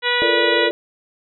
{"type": "harmonic tone", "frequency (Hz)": 487.2, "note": "B4", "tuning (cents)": -24, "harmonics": [1, 2, 3, 4, 5, 6, 7, 8], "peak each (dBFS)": [-24, -25, -24, -21, -27, -26, -25, -26], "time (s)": [0.02, 0.71], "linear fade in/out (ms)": 50}
{"type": "chord", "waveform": "sine", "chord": "Bb major seventh", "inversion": "second", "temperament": "equal with one note detuned", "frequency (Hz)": [342.6, 440, 466.2, 587.3], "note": ["F4", "A4", "Bb4", "D5"], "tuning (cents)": [-33, 0, 0, 0], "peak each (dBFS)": -23, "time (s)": [0.22, 0.71], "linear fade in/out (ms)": 0}
{"effects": []}